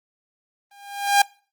sawtooth tone with exponential growth, 805 Hz, G5, 46 cents sharp, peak -7 dBFS, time 0.71-1.22 s, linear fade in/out 5 ms, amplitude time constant 110 ms, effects noise-tail reverb RT60 0.4 s tail -24 dB re dry + Opus 24 kbps

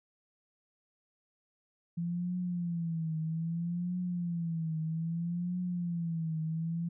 sine tone with vibrato, 168.9 Hz, E3, 42 cents sharp, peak -31 dBFS, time 1.97-6.89 s, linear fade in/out 10 ms, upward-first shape triangle, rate 0.62 Hz, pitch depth 120 cents each way, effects none

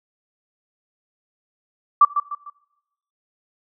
sine tone with echo, 1166 Hz, D6, 13 cents flat, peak -7 dBFS, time 2.01-2.05 s, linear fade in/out 5 ms, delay 150 ms, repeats 3, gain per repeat -9 dB, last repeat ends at 2.5 s, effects noise-tail reverb RT60 0.9 s tail -21 dB re dry

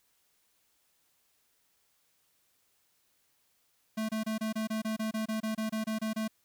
square tone bursts, 219.1 Hz, A3, 7 cents flat, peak -31 dBFS, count 16, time 3.97-6.28 s, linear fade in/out 10 ms, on 120 ms, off 26 ms, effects white hiss -72 dBFS RMS until 6.44 s

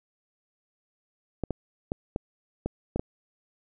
clicks, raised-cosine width 2 ms, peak -15 dBFS, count 7, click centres 1.437 / 1.507 / 1.919 / 2.161 / 2.66 / 2.96 / 2.995 s, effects none

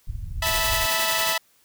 pink low-pass noise, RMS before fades -31 dBFS, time 0.07-0.86 s, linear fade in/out 10 ms, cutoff 110 Hz, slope 24 dB/octave
10% pulse chord, E suspended fourth, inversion none, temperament equal with one note detuned, 653.6 / 880 / 987.8 Hz, E5 / A5 / B5, -15 / 0 / 0 cents, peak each -17 / -20 / -18 dBFS, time 0.42-1.38 s, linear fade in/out 5 ms
white noise with tremolo, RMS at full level -27 dBFS, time 0.45-1.35 s, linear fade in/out 20 ms, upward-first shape sine, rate 11 Hz, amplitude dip 45%
effects white hiss -61 dBFS RMS until 1.64 s

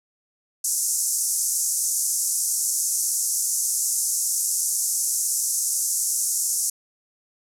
pink band-pass noise, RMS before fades -24 dBFS, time 0.64-6.7 s, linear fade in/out 5 ms, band 5900 to 12000 Hz, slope 48 dB/octave, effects none

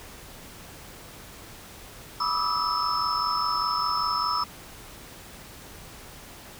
sine tone cluster, 983 / 1167 / 1265 / 1310 / 5260 Hz, B5 / D6 / D#6 / E6 / E8, -8 / -11 / +28 / -11 / -5 cents, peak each -30 dBFS, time 2.2-4.44 s, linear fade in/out 5 ms, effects pink hiss -45 dBFS RMS until 6.59 s

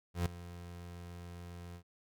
30% pulse tone with ADSR envelope, 87.2 Hz, F2, 2 cents flat, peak -26 dBFS, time 0.14-1.83 s, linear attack 120 ms, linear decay 4 ms, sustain -17 dB, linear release 80 ms, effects none

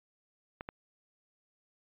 clicks, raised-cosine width 0.5 ms, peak -24 dBFS, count 2, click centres 0.609 / 0.689 s, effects resampled to 8000 Hz

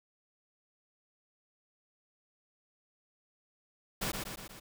pink noise with echo, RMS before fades -34 dBFS, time 4.01-4.12 s, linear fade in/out 10 ms, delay 120 ms, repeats 4, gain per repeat -4 dB, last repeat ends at 4.6 s, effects none

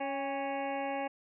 harmonic tone with a mistuned harmonic, 277.2 Hz, C#4, in tune, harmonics 1 / 2 / 3 / 4 / 6 / 7 / 8 / 9 / 10, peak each -40 / -37 / -36 / -47 / -48 / -50 / -46 / -51 / -49 dBFS, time 0-1.08 s, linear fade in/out 10 ms, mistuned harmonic 3, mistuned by -34 cents, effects none

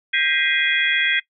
sine tone cluster, 1584 / 1921 / 2076 / 2469 / 3324 Hz, G6 / B6 / C7 / D#7 / G#7, +18 / -48 / -14 / -14 / +1 cents, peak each -23 dBFS, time 0.13-1.2 s, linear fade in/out 10 ms, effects noise-tail reverb RT60 0.1 s tail -22 dB re dry

